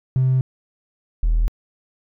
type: tone pair in turn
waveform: triangle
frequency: 130 / 40.45 Hz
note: C3 / E1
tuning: -11 / -32 cents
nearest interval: octave + minor sixth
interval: 2021 cents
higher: first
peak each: -11 dBFS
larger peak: neither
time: 0.16-0.41 / 1.23-1.48 s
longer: neither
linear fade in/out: 0 ms
effects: tanh soft clip ceiling -11 dBFS